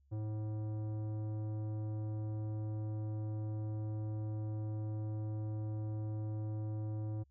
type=tone with tanh clipping; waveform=triangle; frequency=107.6 Hz; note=A2; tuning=38 cents flat; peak=-38 dBFS; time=0.11-7.24 s; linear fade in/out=20 ms; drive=17 dB; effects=added 69 Hz sine -66 dBFS peak until 7.3 s